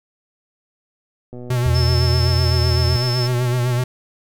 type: click train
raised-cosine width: 2 ms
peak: -22 dBFS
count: 306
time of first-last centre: 1.33-3.81 s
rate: 123 Hz
type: tone with vibrato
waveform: square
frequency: 123.47 Hz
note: B2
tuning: in tune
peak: -18 dBFS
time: 1.5-3.84 s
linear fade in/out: 5 ms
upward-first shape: sine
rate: 7.9 Hz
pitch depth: 49 cents each way
type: tone with pitch glide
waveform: sine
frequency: 82.41 to 84.58 Hz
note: E2 to E2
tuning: 0 to +45 cents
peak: -16 dBFS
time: 1.66-2.96 s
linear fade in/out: 0 ms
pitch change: +45 cents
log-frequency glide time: 1.83-2.21 s
type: tone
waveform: sine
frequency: 5274 Hz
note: E8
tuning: in tune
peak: -23 dBFS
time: 1.74-3.28 s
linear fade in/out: 20 ms
effects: none